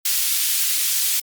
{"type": "high-pass noise", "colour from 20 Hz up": "white", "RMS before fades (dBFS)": -20, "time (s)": [0.05, 1.2], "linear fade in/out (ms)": 5, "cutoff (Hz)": 2700, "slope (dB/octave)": 12, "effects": ["Opus 32 kbps"]}